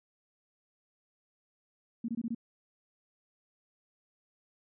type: tone bursts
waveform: sine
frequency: 231.8 Hz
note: A#3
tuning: 10 cents flat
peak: -31 dBFS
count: 5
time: 2.04-2.348 s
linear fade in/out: 5 ms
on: 44 ms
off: 22 ms
effects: none